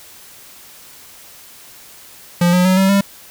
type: tone with pitch steps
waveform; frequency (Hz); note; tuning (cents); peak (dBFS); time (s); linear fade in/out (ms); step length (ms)
square; 174.61 / 180.25 / 186.06 / 192.07 / 198.27; F3 / F#3 / F#3 / G3 / G3; 0 / -45 / +10 / -35 / +20; -11; 2.41-3.01; 5; 120
effects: white hiss -41 dBFS RMS until 3.3 s